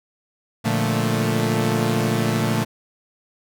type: chord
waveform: sawtooth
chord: Bb major seventh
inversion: none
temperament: equal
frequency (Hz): 116.54 / 146.83 / 174.61 / 220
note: Bb2 / D3 / F3 / A3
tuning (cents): 0 / 0 / 0 / 0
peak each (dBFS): -19 / -22 / -23 / -19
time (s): 0.64-2.65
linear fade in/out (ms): 20
effects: none